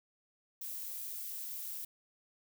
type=noise; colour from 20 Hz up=violet; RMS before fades=-42 dBFS; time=0.61-1.85 s; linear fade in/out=5 ms; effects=none